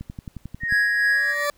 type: click train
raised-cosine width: 5 ms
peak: -21 dBFS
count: 9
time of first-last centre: 0.01-0.724 s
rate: 11.2 Hz
type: tone with pitch glide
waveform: sine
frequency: 1864.7 to 1877.7 Hz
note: A#6 to A#6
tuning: 0 to +12 cents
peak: -23 dBFS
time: 0.6-1.48 s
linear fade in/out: 50 ms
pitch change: +12 cents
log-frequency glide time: 0.71-1 s
type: tone with tremolo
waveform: triangle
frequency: 1661.2 Hz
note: G#6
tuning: in tune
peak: -15 dBFS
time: 0.68-1.35 s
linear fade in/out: 50 ms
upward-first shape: sine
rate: 3 Hz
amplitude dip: 40%
type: tone with exponential growth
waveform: 20% pulse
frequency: 581 Hz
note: D5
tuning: 19 cents flat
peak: -15 dBFS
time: 0.94-1.5 s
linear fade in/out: 1 ms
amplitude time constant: 120 ms
effects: pink hiss -60 dBFS RMS until 1.57 s